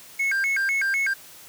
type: tone with vibrato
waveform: triangle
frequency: 1864.7 Hz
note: A#6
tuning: in tune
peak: -19 dBFS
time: 0.19-1.14 s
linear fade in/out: 10 ms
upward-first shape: square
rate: 4 Hz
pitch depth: 280 cents each way
effects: white hiss -46 dBFS RMS until 1.48 s + high-pass 60 Hz 12 dB/octave